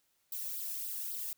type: noise with flanger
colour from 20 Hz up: violet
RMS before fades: -39 dBFS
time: 0.32-1.33 s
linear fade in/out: 2 ms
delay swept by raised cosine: 0.22 to 1.18 ms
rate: 3.7 Hz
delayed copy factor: +0.7
effects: white hiss -75 dBFS RMS until 1.37 s